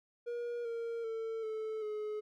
triangle tone with pitch steps, 476.8 / 463.2 / 450 / 437.2 / 424.8 Hz, A#4 / A#4 / A4 / A4 / G#4, +39 / -11 / +39 / -11 / +39 cents, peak -34 dBFS, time 0.26-2.21 s, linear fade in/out 20 ms, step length 390 ms, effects none

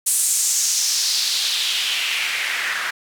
white noise with band-pass filter sweep, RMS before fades -21 dBFS, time 0.06-2.91 s, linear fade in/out 10 ms, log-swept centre 9200 to 1600 Hz, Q 2.6, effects none

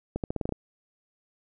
accelerating click train, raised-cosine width 2 ms, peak -16 dBFS, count 8, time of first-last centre 0.16-0.523 s, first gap 78 ms, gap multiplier 0.86, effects none

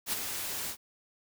white noise with ADSR envelope, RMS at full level -29 dBFS, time 0.06-0.77 s, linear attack 65 ms, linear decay 17 ms, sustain -7 dB, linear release 75 ms, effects none

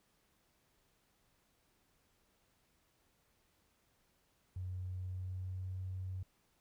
triangle tone with pitch glide, 91.7 to 93.2 Hz, F#2 to F#2, -15 to +13 cents, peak -35 dBFS, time 4.56-6.23 s, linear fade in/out 5 ms, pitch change +28 cents, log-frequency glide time 4.87-5.76 s, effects tanh soft clip ceiling -37 dBFS + pink hiss -75 dBFS RMS until 6.6 s

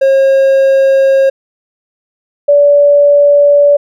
triangle / sine tone pair in turn, 540 / 576.3 Hz, C#5 / D5, -45 / -33 cents, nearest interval minor second, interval 112 cents, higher second, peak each -3 dBFS, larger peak neither, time 0.01-1.3 / 2.48-3.77 s, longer neither, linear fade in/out 10 ms, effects none

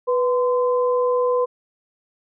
sine tone pair together, 493.9 / 1028.6 Hz, B4 / C6, 0 / -30 cents, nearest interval octave + minor second, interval 1270 cents, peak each -17 / -24 dBFS, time 0.07-1.46 s, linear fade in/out 20 ms, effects none

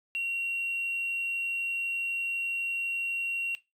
triangle tone, 2746 Hz, F7, 30 cents flat, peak -25 dBFS, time 0.15-3.55 s, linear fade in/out 0 ms, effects noise-tail reverb RT60 0.2 s tail -18 dB re dry + tanh soft clip ceiling -26 dBFS

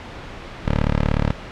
10% pulse tone, 36.71 Hz, D1, in tune, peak -9 dBFS, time 0.65-1.32 s, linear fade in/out 10 ms, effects pink hiss -35 dBFS RMS until 1.51 s + low-pass 3000 Hz 12 dB/octave

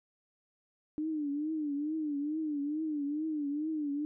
sine tone with vibrato, 299.9 Hz, D4, 36 cents sharp, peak -31 dBFS, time 0.98-4.05 s, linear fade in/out 0 ms, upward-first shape triangle, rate 2.3 Hz, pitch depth 120 cents each way, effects none

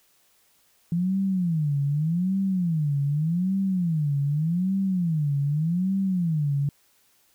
sine tone with vibrato, 165.5 Hz, E3, 7 cents sharp, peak -21 dBFS, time 0.92-6.69 s, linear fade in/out 2 ms, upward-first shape sine, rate 0.84 Hz, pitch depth 280 cents each way, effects white hiss -63 dBFS RMS until 7.34 s

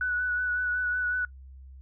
sine tone with vibrato, 1480 Hz, F#6, in tune, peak -25 dBFS, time 0.01-1.25 s, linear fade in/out 2 ms, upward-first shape sine, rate 5.4 Hz, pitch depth 22 cents each way, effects noise-tail reverb RT60 0.1 s tail -22 dB re dry + added 66 Hz sine -44 dBFS peak until 1.81 s

